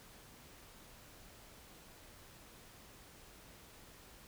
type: silence
effects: pink hiss -58 dBFS RMS until 4.27 s